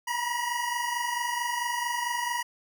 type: tone pair together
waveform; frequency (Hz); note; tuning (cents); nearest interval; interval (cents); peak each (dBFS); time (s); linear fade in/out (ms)
25% pulse; 950 / 974.5; A#5 / B5; +33 / -23; unison; 44; -27; 0.07-2.43; 10
effects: none